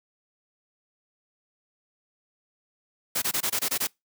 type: noise bursts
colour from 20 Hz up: white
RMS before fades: -26 dBFS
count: 8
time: 3.15-3.872 s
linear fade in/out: 10 ms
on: 71 ms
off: 22 ms
effects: noise-tail reverb RT60 0.2 s tail -26 dB re dry + high-pass 100 Hz 12 dB/octave